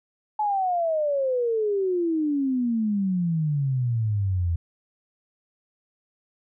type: exponential sweep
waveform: sine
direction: down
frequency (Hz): 862 to 82.41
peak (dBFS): -21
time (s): 0.39-4.56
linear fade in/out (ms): 5
effects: none